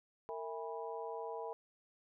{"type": "harmonic tone with a mistuned harmonic", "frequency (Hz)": 163.6, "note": "E3", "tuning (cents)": -13, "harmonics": [3, 4, 5, 6], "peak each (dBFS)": [-43, -47, -47, -47], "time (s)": [0.29, 1.53], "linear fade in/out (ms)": 0, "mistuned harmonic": 3, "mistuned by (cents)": -120, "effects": []}